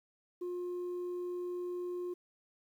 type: tone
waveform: sine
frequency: 356 Hz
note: F4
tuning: 33 cents sharp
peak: -33 dBFS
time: 0.41-2.14 s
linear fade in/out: 10 ms
effects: tanh soft clip ceiling -35 dBFS + 11-bit